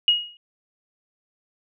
sine tone with exponential decay, 2884 Hz, F#7, 45 cents flat, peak -11 dBFS, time 0.08-0.37 s, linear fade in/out 1 ms, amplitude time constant 63 ms, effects none

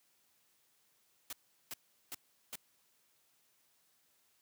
white noise bursts, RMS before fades -43 dBFS, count 4, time 1.3-2.556 s, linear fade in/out 2 ms, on 29 ms, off 380 ms, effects white hiss -73 dBFS RMS until 4.41 s + high-pass 80 Hz 12 dB/octave

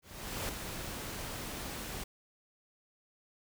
pink noise with ADSR envelope, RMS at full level -36 dBFS, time 0.02-2.04 s, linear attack 470 ms, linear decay 3 ms, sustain -5 dB, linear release 7 ms, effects none

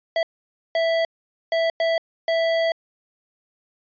square tone bursts at uneven times, 659.3 Hz, E5, in tune, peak -19 dBFS, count 5, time 0.16-0.23 / 0.75-1.05 / 1.52-1.7 / 1.8-1.98 / 2.28-2.72 s, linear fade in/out 2 ms, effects resampled to 11025 Hz

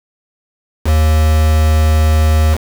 triangle tone with quantisation, 77.78 Hz, D#2, in tune, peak -6 dBFS, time 0.84-2.58 s, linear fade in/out 50 ms, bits 3, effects none

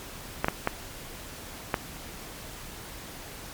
clicks, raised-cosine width 0.5 ms, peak -8 dBFS, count 4, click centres 0.445 / 0.484 / 0.674 / 1.742 s, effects pink hiss -42 dBFS RMS until 3.53 s + MP3 96 kbps

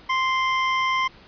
25% pulse tone, 1045 Hz, C6, 2 cents flat, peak -16 dBFS, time 0.09-1.08 s, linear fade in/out 10 ms, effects pink hiss -49 dBFS RMS until 1.27 s + resampled to 11025 Hz

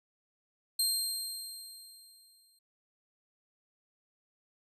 20% pulse tone with exponential decay, 4186 Hz, C8, in tune, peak -20 dBFS, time 0.79-2.59 s, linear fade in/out 5 ms, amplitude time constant 390 ms, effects resampled to 32000 Hz

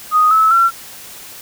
sine tone with pitch steps, 1244.5 / 1300.3 / 1358.7 Hz, D#6 / E6 / F6, 0 / -24 / -48 cents, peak -8 dBFS, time 0.11-0.71 s, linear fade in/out 50 ms, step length 200 ms, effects white hiss -35 dBFS RMS until 1.41 s

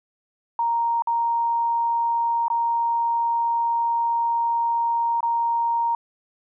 sine tone with dropouts, 932.3 Hz, A#5, in tune, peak -19 dBFS, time 0.59-5.95 s, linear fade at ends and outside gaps 2 ms, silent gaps 1.022-1.072 / 2.482-2.501 / 5.206-5.229 s, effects none

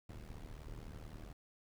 brown noise with amplitude modulation, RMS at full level -45 dBFS, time 0.09-1.33 s, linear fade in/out 5 ms, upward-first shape sine, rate 76.1 Hz, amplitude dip 85%, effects none

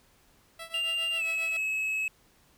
10% pulse tone with tremolo, 660 Hz, E5, 2 cents sharp, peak -29 dBFS, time 0.59-1.57 s, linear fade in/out 5 ms, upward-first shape triangle, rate 7.4 Hz, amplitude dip 90%
triangle tone with pitch glide, 2794 to 2577 Hz, F7 to E7, 0 to -40 cents, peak -26 dBFS, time 0.74-2.08 s, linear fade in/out 2 ms, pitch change -140 cents, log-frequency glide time 1.16-1.23 s
effects pink hiss -63 dBFS RMS until 2.57 s

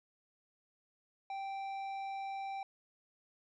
sine tone with tanh clipping, 782 Hz, G5, 4 cents flat, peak -40 dBFS, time 1.3-2.63 s, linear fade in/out 2 ms, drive 10 dB, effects none

